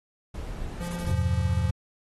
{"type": "noise", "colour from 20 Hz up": "brown", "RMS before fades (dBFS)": -35, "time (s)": [0.34, 1.13], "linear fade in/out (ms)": 5}
{"type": "tone", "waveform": "square", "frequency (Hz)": 173.6, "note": "F3", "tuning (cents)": -10, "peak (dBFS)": -33, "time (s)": [0.8, 1.71], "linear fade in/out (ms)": 10}
{"type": "noise bursts", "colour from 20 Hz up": "white", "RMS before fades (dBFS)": -44, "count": 4, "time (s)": [0.83, 1.116], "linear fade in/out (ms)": 2, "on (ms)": 52, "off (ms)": 26}
{"type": "chord", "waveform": "sine", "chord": "E minor", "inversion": "none", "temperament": "equal with one note detuned", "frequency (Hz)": [82.41, 98, 123.83], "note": ["E2", "G2", "B2"], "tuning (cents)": [0, 0, 5], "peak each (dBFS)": [-25, -27, -29], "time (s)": [1.07, 1.71], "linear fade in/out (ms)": 5}
{"effects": ["AAC 32 kbps"]}